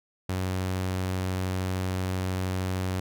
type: tone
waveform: sawtooth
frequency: 93 Hz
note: F#2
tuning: 9 cents sharp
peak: -23 dBFS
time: 0.29-3 s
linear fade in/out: 5 ms
effects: none